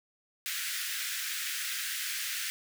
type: high-pass noise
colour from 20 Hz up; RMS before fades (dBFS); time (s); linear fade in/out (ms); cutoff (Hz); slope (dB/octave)
pink; -35; 0.46-2.5; 0; 1500; 48
effects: none